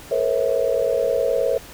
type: tone cluster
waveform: sine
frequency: 442.1 / 481.2 / 541 / 650 Hz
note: A4 / B4 / C#5 / E5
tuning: +8 / -45 / -42 / -24 cents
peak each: -26 / -22 / -21 / -25 dBFS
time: 0.11-1.58 s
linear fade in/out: 5 ms
effects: pink hiss -41 dBFS RMS until 1.73 s